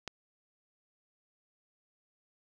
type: click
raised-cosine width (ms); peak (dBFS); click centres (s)
0.2; -20; 0.077
effects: none